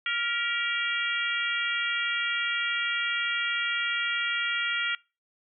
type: harmonic tone with a mistuned harmonic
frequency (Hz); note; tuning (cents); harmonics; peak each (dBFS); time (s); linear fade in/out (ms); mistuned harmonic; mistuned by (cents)
466.2; A#4; 0; 3 / 4 / 5 / 6 / 7; -31 / -32 / -33 / -34 / -34; 0.06-4.95; 2; 4; +56
effects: noise-tail reverb RT60 0.3 s tail -24 dB re dry